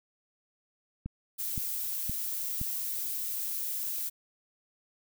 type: click train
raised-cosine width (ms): 5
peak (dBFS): -23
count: 4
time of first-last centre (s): 1.06-2.614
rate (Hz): 1.93
type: noise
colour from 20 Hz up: violet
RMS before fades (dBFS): -34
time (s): 1.38-4.1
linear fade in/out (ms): 20
effects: none